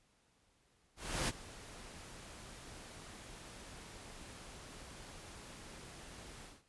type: noise with ADSR envelope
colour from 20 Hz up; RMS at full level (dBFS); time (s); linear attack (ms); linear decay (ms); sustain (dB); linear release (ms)
pink; -34; 0.96-6.63; 320; 35; -18; 190
effects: pink hiss -73 dBFS RMS until 6.68 s + resampled to 24000 Hz